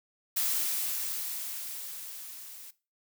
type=noise with level ramp; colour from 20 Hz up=blue; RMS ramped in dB=-28 to -47 dBFS; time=0.36-2.71 s; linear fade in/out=10 ms; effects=noise-tail reverb RT60 0.3 s tail -18 dB re dry